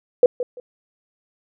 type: tone with echo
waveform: sine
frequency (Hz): 494.4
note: B4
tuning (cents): +2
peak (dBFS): -7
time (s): 0.23-0.26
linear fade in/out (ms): 2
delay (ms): 170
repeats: 2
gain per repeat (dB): -13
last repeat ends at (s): 0.6
effects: none